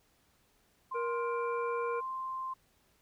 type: tone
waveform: sine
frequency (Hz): 1046.5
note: C6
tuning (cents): 0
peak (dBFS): -35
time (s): 0.91-2.54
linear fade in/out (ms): 10
type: harmonic tone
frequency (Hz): 471.9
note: A#4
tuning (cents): +21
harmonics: 1 / 3 / 5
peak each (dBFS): -33 / -43 / -47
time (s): 0.94-2.01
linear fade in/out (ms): 20
effects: pink hiss -70 dBFS RMS until 3.01 s